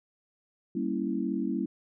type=chord; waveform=sine; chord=G diminished seventh; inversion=none; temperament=equal; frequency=196 / 233.1 / 277.2 / 329.6 Hz; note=G3 / Bb3 / Db4 / Fb4; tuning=0 / 0 / 0 / 0 cents; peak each=-33 dBFS; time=0.75-1.66 s; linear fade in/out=5 ms; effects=none